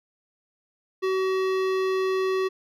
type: tone with hard clipping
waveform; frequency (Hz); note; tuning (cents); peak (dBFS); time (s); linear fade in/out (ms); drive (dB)
sine; 378.3; F#4; +38; -24; 1.02-2.49; 20; 17
effects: none